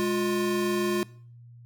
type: tone pair together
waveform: square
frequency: 207 / 354 Hz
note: G#3 / F4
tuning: -5 / +23 cents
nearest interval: major sixth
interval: 928 cents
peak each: -30 / -26 dBFS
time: 0-1.03 s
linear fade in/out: 0 ms
effects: noise-tail reverb RT60 0.5 s tail -21 dB re dry + added 119 Hz sine -46 dBFS peak until 1.65 s